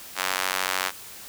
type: tone with high-pass filter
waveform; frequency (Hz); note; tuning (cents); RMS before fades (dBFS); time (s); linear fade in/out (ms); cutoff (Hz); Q
sawtooth; 93.4; F#2; +17; -27; 0.15-0.92; 50; 1200; 0.87
effects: white hiss -42 dBFS RMS until 1.28 s